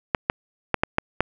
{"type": "clicks", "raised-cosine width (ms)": 0.5, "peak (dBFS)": -3, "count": 6, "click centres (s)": [0.148, 0.299, 0.743, 0.835, 0.984, 1.206], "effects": []}